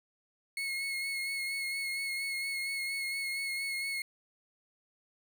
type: tone with vibrato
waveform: 35% pulse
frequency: 2178 Hz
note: C#7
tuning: 31 cents flat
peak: -31 dBFS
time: 0.57-4.02 s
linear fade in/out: 2 ms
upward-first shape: sine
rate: 4.3 Hz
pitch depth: 24 cents each way
effects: none